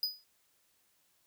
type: tone with exponential decay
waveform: square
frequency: 4967 Hz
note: D#8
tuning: 4 cents flat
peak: -27 dBFS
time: 0.03-0.24 s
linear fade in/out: 1 ms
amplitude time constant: 44 ms
effects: white hiss -72 dBFS RMS until 1.26 s